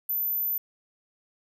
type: tone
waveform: sine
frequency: 13970 Hz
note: A9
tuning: 14 cents flat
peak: -25 dBFS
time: 0.09-0.58 s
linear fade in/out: 5 ms
effects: none